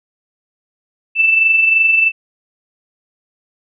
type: tone with amplitude modulation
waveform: sine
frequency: 2650 Hz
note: E7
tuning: 9 cents sharp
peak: -7 dBFS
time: 1.15-2.12 s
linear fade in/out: 50 ms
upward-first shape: sine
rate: 23 Hz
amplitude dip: 45%
effects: none